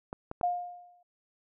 clicks, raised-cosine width 1 ms, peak -23 dBFS, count 3, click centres 0.129 / 0.314 / 0.412 s
sine tone with exponential decay, 709 Hz, F5, 26 cents sharp, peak -23 dBFS, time 0.43-1.03 s, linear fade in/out 5 ms, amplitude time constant 130 ms
effects none

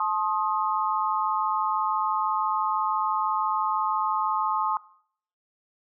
sine tone cluster, 870 / 1064 / 1250 Hz, A5 / C6 / D#6, -20 / +29 / +8 cents, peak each -27 dBFS, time 0-4.77 s, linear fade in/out 2 ms, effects noise-tail reverb RT60 0.6 s tail -20 dB re dry

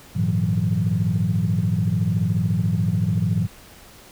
sine tone cluster, 100.8 / 114.7 / 159.3 / 180.1 Hz, G2 / A#2 / D#3 / F#3, +49 / -28 / +41 / -46 cents, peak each -23 dBFS, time 0.15-3.47 s, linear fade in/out 20 ms, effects tanh soft clip ceiling -10 dBFS + pink hiss -46 dBFS RMS until 4.11 s

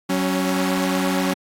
sawtooth tone pair together, 187.43 / 276.8 Hz, F#3 / C#4, +23 / -2 cents, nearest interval perfect fifth, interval 675 cents, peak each -18 dBFS, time 0.09-1.34 s, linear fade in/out 10 ms, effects AAC 48 kbps

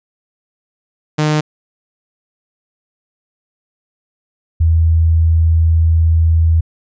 sawtooth / sine tone pair in turn, 152.4 / 81.62 Hz, D#3 / E2, -36 / -17 cents, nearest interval major seventh, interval 1081 cents, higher first, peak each -8 / -8 dBFS, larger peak neither, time 1.18-1.41 / 4.6-6.61 s, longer second, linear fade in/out 10 ms, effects resampled to 16000 Hz

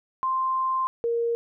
sine tone pair in turn, 1046.5 / 467.2 Hz, C6 / A#4, 0 / +4 cents, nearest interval octave + major second, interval 1396 cents, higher first, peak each -22 dBFS, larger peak neither, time 0.23-0.87 / 1.04-1.35 s, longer first, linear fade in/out 0 ms, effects none

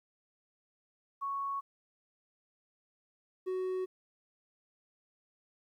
sine / triangle tone pair in turn, 1108.7 / 371.8 Hz, C#6 / F#4, 0 / +8 cents, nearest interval octave + perfect fifth, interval 1892 cents, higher first, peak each -33 / -30 dBFS, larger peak second, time 1.21-1.61 / 3.46-3.86 s, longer neither, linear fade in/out 20 ms, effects 12-bit

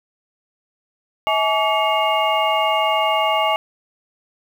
sine tone cluster, 644 / 849 / 1145 / 2178 / 2821 Hz, E5 / G#5 / D6 / C#7 / F7, -41 / +38 / -44 / -31 / +17 cents, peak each -21 / -20 / -22 / -25 / -24 dBFS, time 1.27-3.56 s, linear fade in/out 0 ms, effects 7-bit

